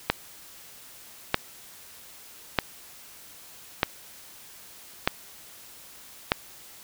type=click train; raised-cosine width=0.3 ms; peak=-3 dBFS; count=6; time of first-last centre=0.1-6.319 s; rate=0.804 Hz; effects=white hiss -48 dBFS RMS until 6.83 s